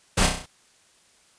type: noise with echo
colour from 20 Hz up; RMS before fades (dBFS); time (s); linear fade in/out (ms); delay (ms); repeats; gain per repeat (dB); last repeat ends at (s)
pink; -20; 0.17-0.27; 10; 32; 6; -4; 0.462
effects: white hiss -59 dBFS RMS until 1.38 s + resampled to 22050 Hz